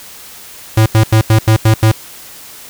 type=tone bursts; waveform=square; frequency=110 Hz; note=A2; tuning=in tune; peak=-6 dBFS; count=7; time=0.77-1.917 s; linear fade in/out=5 ms; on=91 ms; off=85 ms; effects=white hiss -34 dBFS RMS until 2.69 s